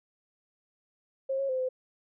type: tone with pitch steps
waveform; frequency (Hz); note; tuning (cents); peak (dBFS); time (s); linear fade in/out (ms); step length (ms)
sine; 536 / 547 / 517 / 513; C5 / C#5 / C5 / C5; +42 / -23 / -21 / -34; -27; 1.29-1.69; 10; 100
effects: none